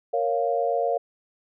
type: chord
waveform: sine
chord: Bb minor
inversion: none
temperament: equal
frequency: 466.2 / 554.4 / 698.5 Hz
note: Bb4 / Db5 / F5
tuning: 0 / 0 / 0 cents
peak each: -26 / -26 / -25 dBFS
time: 0.13-0.98 s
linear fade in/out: 10 ms
effects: none